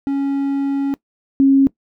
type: tone pair in turn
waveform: triangle / sine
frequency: 277.2 / 272.3 Hz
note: C#4 / C#4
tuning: 0 / -31 cents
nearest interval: unison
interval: 31 cents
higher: first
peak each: -14 / -8 dBFS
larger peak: second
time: 0.07-0.94 / 1.4-1.67 s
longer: first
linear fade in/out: 0 ms
effects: noise-tail reverb RT60 0.1 s tail -20 dB re dry